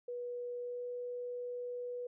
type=tone with pitch glide; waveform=sine; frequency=486.8 to 489.9 Hz; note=B4 to B4; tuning=-25 to -14 cents; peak=-38 dBFS; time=0.08-2.07 s; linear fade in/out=5 ms; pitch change=+11 cents; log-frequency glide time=0.59-0.85 s; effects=none